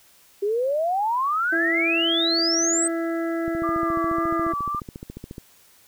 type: exponential sweep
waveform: sine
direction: up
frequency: 392 to 8372 Hz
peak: -20 dBFS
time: 0.42-2.88 s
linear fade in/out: 10 ms
type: harmonic tone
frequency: 332.3 Hz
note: E4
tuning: 14 cents sharp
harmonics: 1 / 2 / 4 / 5 / 6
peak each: -24 / -30 / -36 / -38 / -40 dBFS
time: 1.52-4.53 s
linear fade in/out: 10 ms
type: click train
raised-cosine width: 3 ms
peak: -22 dBFS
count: 28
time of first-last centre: 3.48-5.381 s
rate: 14.2 Hz
type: tone with vibrato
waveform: sine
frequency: 1182 Hz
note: D6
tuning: 11 cents sharp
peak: -24 dBFS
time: 3.63-4.8 s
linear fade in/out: 10 ms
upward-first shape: sine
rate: 1.8 Hz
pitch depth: 43 cents each way
effects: white hiss -55 dBFS RMS until 5.87 s